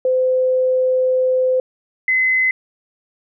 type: tone pair in turn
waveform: sine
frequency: 513 / 2040 Hz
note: C5 / C7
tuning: -34 / -44 cents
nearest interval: 2 octaves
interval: 2390 cents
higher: second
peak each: -13 dBFS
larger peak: neither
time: 0.05-1.6 / 2.08-2.51 s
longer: first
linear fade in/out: 2 ms
effects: none